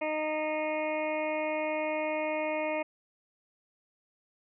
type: harmonic tone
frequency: 308.3 Hz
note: D#4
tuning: 16 cents flat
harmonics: 1 / 2 / 3 / 4 / 6 / 7 / 8 / 9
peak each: -37 / -31 / -37 / -46 / -47 / -39 / -40 / -50 dBFS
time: 0.01-2.83 s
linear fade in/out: 10 ms
effects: none